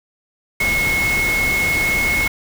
sine tone in noise, 2178 Hz, C#7, 31 cents flat, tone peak -16 dBFS, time 0.6-2.28 s, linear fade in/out 5 ms, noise pink, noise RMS -24 dBFS, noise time 0.6-2.28 s, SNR +5 dB, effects none

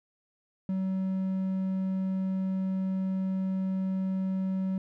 triangle tone, 189.5 Hz, F#3, 42 cents sharp, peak -25 dBFS, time 0.69-4.78 s, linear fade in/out 2 ms, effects none

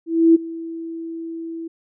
sine tone with ADSR envelope, 329.6 Hz, E4, in tune, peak -7 dBFS, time 0.06-1.68 s, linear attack 290 ms, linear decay 16 ms, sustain -20 dB, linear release 9 ms, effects none

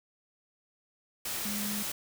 sine tone in noise, 206.6 Hz, G#3, 9 cents flat, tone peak -35 dBFS, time 1.45-1.83 s, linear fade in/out 5 ms, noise white, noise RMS -35 dBFS, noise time 1.25-1.92 s, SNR -3 dB, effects none

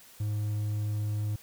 triangle tone, 105.3 Hz, G#2, 24 cents sharp, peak -26 dBFS, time 0.2-1.36 s, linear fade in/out 5 ms, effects white hiss -54 dBFS RMS until 1.42 s

